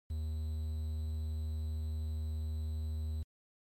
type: tone with quantisation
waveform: triangle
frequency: 78.1 Hz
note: D#2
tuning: 7 cents sharp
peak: -32 dBFS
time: 0.1-3.23 s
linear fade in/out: 5 ms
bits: 10
effects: MP3 64 kbps